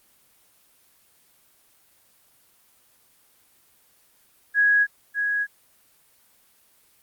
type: tone with echo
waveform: sine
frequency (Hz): 1661.2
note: G#6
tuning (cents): 0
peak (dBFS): -15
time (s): 4.54-4.87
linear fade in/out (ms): 50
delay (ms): 600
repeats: 1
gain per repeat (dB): -6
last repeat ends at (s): 5.47
effects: white hiss -60 dBFS RMS until 7.02 s + Opus 24 kbps